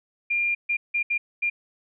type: tone bursts at uneven times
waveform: sine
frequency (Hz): 2400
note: D7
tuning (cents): +37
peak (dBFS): -21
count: 5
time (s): 0.3-0.55 / 0.69-0.77 / 0.94-1.03 / 1.1-1.18 / 1.42-1.5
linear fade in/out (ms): 10
effects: none